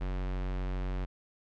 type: tone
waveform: square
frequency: 46.25 Hz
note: F#1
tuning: in tune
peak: -32 dBFS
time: 0-1.06 s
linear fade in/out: 20 ms
effects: low-pass 3000 Hz 12 dB/octave